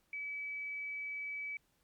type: tone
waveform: sine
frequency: 2291 Hz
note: D7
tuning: 44 cents flat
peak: -38 dBFS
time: 0.13-1.57 s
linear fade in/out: 2 ms
effects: pink hiss -75 dBFS RMS until 1.83 s + MP3 96 kbps